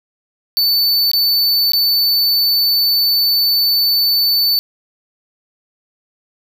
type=tone with dropouts; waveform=square; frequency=4510 Hz; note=C#8; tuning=29 cents sharp; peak=-12 dBFS; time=0.57-4.59 s; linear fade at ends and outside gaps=0 ms; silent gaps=1.115-1.134 / 1.72-1.734 s; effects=none